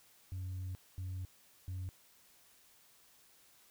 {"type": "tone bursts at uneven times", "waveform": "sine", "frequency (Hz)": 92.5, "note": "F#2", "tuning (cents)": 0, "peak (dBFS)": -36, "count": 3, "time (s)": [[0.32, 0.75], [0.98, 1.25], [1.68, 1.89]], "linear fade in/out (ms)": 0, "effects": ["tanh soft clip ceiling -37 dBFS", "white hiss -65 dBFS RMS until 3.7 s"]}